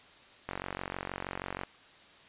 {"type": "click train", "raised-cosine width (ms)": 0.5, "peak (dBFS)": -20, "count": 54, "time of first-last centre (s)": [0.49, 1.635], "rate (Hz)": 46.3, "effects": ["white hiss -56 dBFS RMS until 2.28 s", "resampled to 8000 Hz"]}